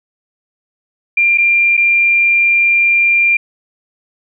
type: tone with dropouts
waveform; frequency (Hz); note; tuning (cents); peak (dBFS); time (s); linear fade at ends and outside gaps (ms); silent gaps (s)
sine; 2385; D7; +26; -8; 1.17-3.37; 5; 1.376-1.382 / 1.769-1.775
effects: none